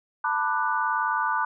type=chord; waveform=sine; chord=B minor seventh; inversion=third; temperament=just; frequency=889 / 987.8 / 1185.3 / 1481.6 Hz; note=A5 / B5 / D6 / F#6; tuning=+18 / 0 / +16 / +2 cents; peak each=-28 dBFS; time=0.24-1.45 s; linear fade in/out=5 ms; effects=none